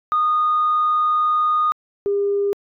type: tone pair in turn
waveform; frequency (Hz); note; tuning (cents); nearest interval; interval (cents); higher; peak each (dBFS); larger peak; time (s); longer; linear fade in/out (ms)
sine; 1231 / 402.8; D#6 / G4; -19 / +47; octave + perfect fifth; 1934; first; -14 / -16; first; 0.12-1.72 / 2.06-2.53; first; 0
effects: tanh soft clip ceiling -11 dBFS